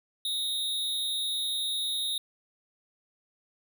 square tone with amplitude modulation, 3734 Hz, A#7, 2 cents sharp, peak -26 dBFS, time 0.25-2.18 s, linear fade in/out 2 ms, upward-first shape sine, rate 270 Hz, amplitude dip 65%, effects none

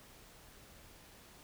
silence, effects pink hiss -58 dBFS RMS until 1.43 s

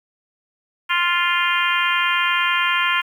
harmonic tone, 349.2 Hz, F4, in tune, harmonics 3 / 4 / 5 / 6 / 7 / 8 / 9, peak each -22 / -23 / -24 / -25 / -25 / -26 / -27 dBFS, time 0.89-3.02 s, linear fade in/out 20 ms, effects 8-bit

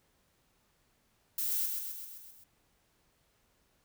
violet noise with echo, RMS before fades -33 dBFS, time 1.38-1.66 s, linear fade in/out 5 ms, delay 130 ms, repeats 6, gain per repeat -4 dB, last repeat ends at 2.44 s, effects pink hiss -72 dBFS RMS until 3.84 s

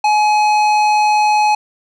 sine tone with tanh clipping, 845 Hz, G#5, 30 cents sharp, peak -12 dBFS, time 0.04-1.55 s, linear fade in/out 5 ms, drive 14 dB, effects none

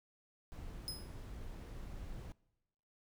brown noise, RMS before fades -47 dBFS, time 0.52-2.32 s, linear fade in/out 0 ms
sawtooth tone with exponential decay, 5080 Hz, D#8, 35 cents sharp, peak -34 dBFS, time 0.88-1.14 s, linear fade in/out 0 ms, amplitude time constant 56 ms
effects noise-tail reverb RT60 1.0 s tail -23 dB re dry

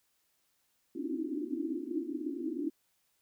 pink band-pass noise, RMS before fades -36 dBFS, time 0.95-2.7 s, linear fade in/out 10 ms, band 260 to 350 Hz, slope 96 dB/octave, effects white hiss -75 dBFS RMS until 3.21 s

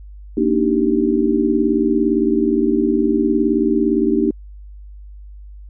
sine chord, Eb major seventh, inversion second, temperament just, 233.3 / 291.7 / 311.1 / 388.9 Hz, Bb3 / D4 / Eb4 / G4, +2 / -12 / 0 / -14 cents, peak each -19 dBFS, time 0.37-4.31 s, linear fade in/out 5 ms, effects added 50 Hz sine -34 dBFS peak until 5.69 s

